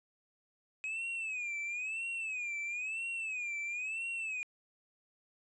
triangle tone with vibrato, 2527 Hz, D#7, 26 cents sharp, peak -34 dBFS, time 0.84-4.43 s, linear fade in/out 0 ms, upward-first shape sine, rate 1 Hz, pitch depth 140 cents each way, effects resampled to 24000 Hz

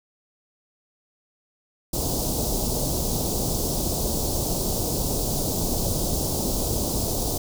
pink band-stop noise, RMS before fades -25 dBFS, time 1.93-7.38 s, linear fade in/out 5 ms, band 760 to 4600 Hz, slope 24 dB/octave, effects none

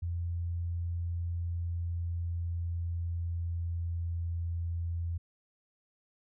sine tone with pitch glide, 85.7 to 84.76 Hz, F2 to E2, -32 to +49 cents, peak -31 dBFS, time 0.02-5.18 s, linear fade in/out 10 ms, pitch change -19 cents, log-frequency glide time 1.33-4.27 s, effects none

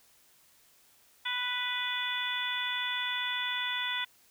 harmonic tone, 493.9 Hz, B4, in tune, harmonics 2 / 3 / 4 / 5 / 6 / 7, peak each -39 / -38 / -36 / -40 / -42 / -34 dBFS, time 1.25-4.05 s, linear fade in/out 10 ms, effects white hiss -63 dBFS RMS until 4.3 s

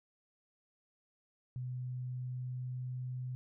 sine tone with pitch glide, 125.9 to 126.7 Hz, B2 to B2, +34 to +45 cents, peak -37 dBFS, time 1.56-3.35 s, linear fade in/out 0 ms, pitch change +11 cents, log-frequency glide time 2.03-3.23 s, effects none

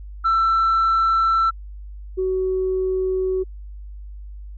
sine tone pair in turn, 1336 / 374.9 Hz, E6 / F#4, +23 / +23 cents, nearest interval octave + minor seventh, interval 2200 cents, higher first, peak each -13 / -18 dBFS, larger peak first, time 0.24-1.51 / 2.17-3.44 s, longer neither, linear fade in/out 20 ms, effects tanh soft clip ceiling -13 dBFS + added 50 Hz sine -33 dBFS peak until 4.57 s

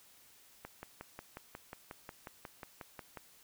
click train, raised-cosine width 0.5 ms, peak -29 dBFS, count 15, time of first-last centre 0.65-3.173 s, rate 5.55 Hz, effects white hiss -62 dBFS RMS until 3.43 s

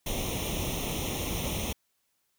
pink noise with comb filter, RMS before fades -32 dBFS, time 0.06-1.73 s, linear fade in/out 5 ms, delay 0.32 ms, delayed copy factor +0.85, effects white hiss -75 dBFS RMS until 2.38 s

